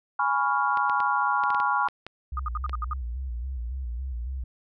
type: chord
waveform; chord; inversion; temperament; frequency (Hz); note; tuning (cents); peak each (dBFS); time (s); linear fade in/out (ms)
sine; C# dominant seventh; second; equal with one note detuned; 830.6 / 987.8 / 1111.9 / 1396.9; G#5 / B5 / C#6 / E#6; 0 / 0 / +5 / 0; -27; 0.19-1.88; 5
type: clicks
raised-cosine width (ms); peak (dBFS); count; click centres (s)
0.3; -21; 10; 0.773 / 0.897 / 1.003 / 1.437 / 1.504 / 1.547 / 1.601 / 1.886 / 2.066 / 2.695
type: tone with vibrato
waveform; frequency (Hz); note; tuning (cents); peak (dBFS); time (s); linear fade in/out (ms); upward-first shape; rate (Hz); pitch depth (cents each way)
sine; 62.3; B1; +16; -29; 2.32-4.44; 5; square; 3.6; 97
type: tone bursts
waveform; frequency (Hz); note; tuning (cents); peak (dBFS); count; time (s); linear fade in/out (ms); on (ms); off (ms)
sine; 1230; D#6; -20; -27; 7; 2.37-2.934; 2; 24; 66
effects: none